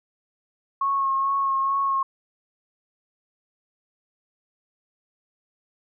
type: tone with vibrato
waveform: sine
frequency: 1091 Hz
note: C#6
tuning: 28 cents flat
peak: -20 dBFS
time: 0.81-2.03 s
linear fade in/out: 5 ms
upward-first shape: sine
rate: 2.3 Hz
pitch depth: 20 cents each way
effects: none